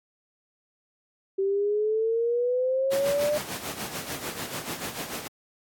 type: exponential sweep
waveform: sine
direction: up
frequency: 385.2 to 602 Hz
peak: -22 dBFS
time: 1.38-3.38 s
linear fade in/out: 10 ms
type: noise with tremolo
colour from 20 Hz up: pink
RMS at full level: -31 dBFS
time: 2.91-5.28 s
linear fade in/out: 10 ms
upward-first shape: sine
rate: 6.8 Hz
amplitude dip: 60%
effects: high-pass 150 Hz 12 dB/octave + AAC 64 kbps